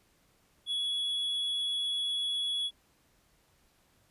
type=tone; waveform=triangle; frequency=3373 Hz; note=G#7; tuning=26 cents sharp; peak=-28 dBFS; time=0.66-2.71 s; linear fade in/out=50 ms; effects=pink hiss -68 dBFS RMS until 4.1 s + resampled to 32000 Hz